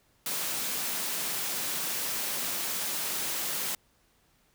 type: high-pass noise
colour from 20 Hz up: white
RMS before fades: -32 dBFS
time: 0.26-3.75 s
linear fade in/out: 2 ms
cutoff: 130 Hz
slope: 48 dB/octave
effects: pink hiss -67 dBFS RMS until 4.54 s